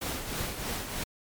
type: noise with tremolo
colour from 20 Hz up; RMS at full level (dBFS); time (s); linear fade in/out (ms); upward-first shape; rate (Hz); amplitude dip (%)
pink; -32; 0.01-1.04; 10; triangle; 3.2; 55
effects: MP3 96 kbps